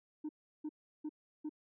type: tone bursts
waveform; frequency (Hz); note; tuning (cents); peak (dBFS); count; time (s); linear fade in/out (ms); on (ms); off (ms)
sine; 304.7; D#4; -36; -35; 4; 0.24-1.494; 10; 51; 350
effects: tanh soft clip ceiling -36 dBFS